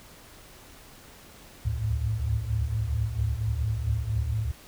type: tone cluster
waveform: sine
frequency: 65.3 / 72.4 / 75.5 / 106.1 / 110.5 Hz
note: C2 / D2 / D2 / G#2 / A2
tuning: -3 / -24 / +48 / +38 / +8 cents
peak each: -35 / -34 / -31 / -33 / -28 dBFS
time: 1.65-4.52 s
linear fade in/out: 10 ms
effects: pink hiss -50 dBFS RMS until 4.67 s